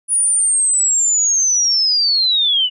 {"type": "linear sweep", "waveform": "sine", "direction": "down", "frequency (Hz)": [9790, 2900], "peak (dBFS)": -12, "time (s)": [0.08, 2.7], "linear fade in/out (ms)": 50, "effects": []}